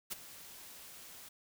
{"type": "noise with ADSR envelope", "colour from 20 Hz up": "white", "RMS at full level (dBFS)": -37, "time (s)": [0.1, 1.29], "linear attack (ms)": 22, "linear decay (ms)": 18, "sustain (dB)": -15, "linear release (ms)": 8, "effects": []}